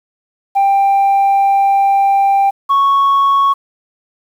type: tone pair in turn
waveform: sine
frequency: 790 / 1107.6 Hz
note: G5 / C#6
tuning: +13 / -2 cents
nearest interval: tritone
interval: 585 cents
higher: second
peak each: -6 dBFS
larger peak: neither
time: 0.55-2.51 / 2.69-3.54 s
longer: first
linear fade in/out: 20 ms
effects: tanh soft clip ceiling -7 dBFS + 7-bit